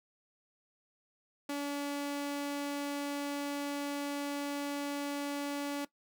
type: tone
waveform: sawtooth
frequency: 285.7 Hz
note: D4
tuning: 48 cents flat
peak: -30 dBFS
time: 1.49-5.85 s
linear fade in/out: 5 ms
effects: noise-tail reverb RT60 0.1 s tail -18 dB re dry